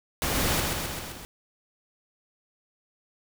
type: noise with echo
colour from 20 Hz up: pink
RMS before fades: -27 dBFS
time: 0.22-0.6 s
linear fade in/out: 0 ms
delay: 130 ms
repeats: 5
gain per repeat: -3 dB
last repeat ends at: 1.25 s
effects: none